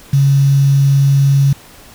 sine tone with quantisation, 138.6 Hz, C#3, in tune, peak -7 dBFS, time 0.13-1.53 s, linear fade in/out 5 ms, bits 5, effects pink hiss -40 dBFS RMS until 1.94 s

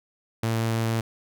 sawtooth tone, 113.4 Hz, A#2, 47 cents flat, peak -19 dBFS, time 0.43-1.01 s, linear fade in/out 5 ms, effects none

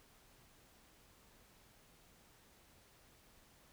silence, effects pink hiss -66 dBFS RMS until 3.72 s

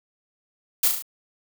blue noise with echo, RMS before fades -19 dBFS, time 0.83-0.88 s, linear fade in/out 5 ms, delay 36 ms, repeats 4, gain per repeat -4 dB, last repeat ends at 1.024 s, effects none

